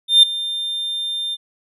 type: tone with ADSR envelope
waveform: triangle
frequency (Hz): 3600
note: A7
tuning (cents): +39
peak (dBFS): -3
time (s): 0.08-1.37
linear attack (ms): 150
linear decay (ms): 5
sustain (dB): -17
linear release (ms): 37
effects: resampled to 32000 Hz